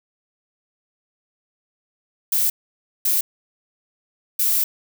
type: noise bursts at uneven times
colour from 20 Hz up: violet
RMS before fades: -19 dBFS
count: 3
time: 2.32-2.5 / 3.05-3.21 / 4.39-4.64 s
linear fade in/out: 5 ms
effects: none